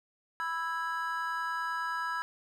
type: chord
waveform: triangle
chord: E major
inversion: second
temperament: just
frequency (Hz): 988.9 / 1318.5 / 1648.1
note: B5 / E6 / G#6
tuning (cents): +2 / 0 / -14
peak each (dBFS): -34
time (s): 0.4-2.22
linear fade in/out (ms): 0
effects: none